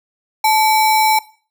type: tone with sample-and-hold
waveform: sine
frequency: 870 Hz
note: A5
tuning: 20 cents flat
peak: -10 dBFS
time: 0.44-1.19 s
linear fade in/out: 5 ms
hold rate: 3150 Hz
effects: noise-tail reverb RT60 0.4 s tail -18 dB re dry